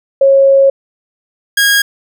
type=tone pair in turn; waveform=sine / sawtooth; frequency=546 / 1636.2 Hz; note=C#5 / G#6; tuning=-26 / -26 cents; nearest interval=octave + perfect fifth; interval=1900 cents; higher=second; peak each=-4 dBFS; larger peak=neither; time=0.21-0.7 / 1.57-1.82 s; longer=first; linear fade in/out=5 ms; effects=none